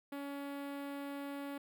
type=tone with notch filter; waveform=sawtooth; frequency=281.7 Hz; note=C#4; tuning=28 cents sharp; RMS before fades=-43 dBFS; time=0.12-1.58 s; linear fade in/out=5 ms; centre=6100 Hz; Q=0.59; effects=none